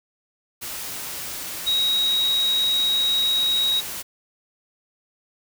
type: tone in noise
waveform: sine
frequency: 3808 Hz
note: A#7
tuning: 36 cents sharp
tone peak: -18 dBFS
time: 1.66-3.81 s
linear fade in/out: 20 ms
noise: white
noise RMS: -32 dBFS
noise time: 0.61-4.03 s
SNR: +11 dB
effects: none